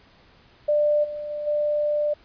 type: tone with level steps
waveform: sine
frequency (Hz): 594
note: D5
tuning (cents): +20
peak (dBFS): -17 / -29 / -27 / -20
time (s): 0.68-2.14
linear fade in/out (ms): 10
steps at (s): 1.03 / 1.29 / 1.46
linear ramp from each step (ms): 20
effects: pink hiss -55 dBFS RMS until 2.24 s + resampled to 11025 Hz